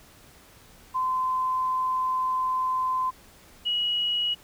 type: tone pair in turn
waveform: sine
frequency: 1029 / 2910 Hz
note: C6 / F#7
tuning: -29 / -29 cents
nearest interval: octave + tritone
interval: 1800 cents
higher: second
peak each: -23 dBFS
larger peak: neither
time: 0.94-3.11 / 3.65-4.35 s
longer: first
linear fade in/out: 20 ms
effects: pink hiss -53 dBFS RMS until 4.43 s